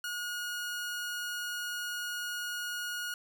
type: tone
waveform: sawtooth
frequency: 1442 Hz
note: F#6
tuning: 45 cents flat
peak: -31 dBFS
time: 0.04-3.14 s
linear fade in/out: 2 ms
effects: none